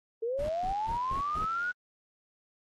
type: linear sweep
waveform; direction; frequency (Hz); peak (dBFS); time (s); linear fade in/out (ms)
sine; up; 440 to 1480; -29; 0.22-1.72; 10
type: noise bursts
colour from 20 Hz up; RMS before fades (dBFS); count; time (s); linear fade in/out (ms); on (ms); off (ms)
brown; -39; 5; 0.39-1.45; 2; 100; 140
type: click train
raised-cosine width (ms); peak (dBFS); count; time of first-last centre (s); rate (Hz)
0.2; -34; 115; 0.45-1.707; 90.7
effects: AAC 32 kbps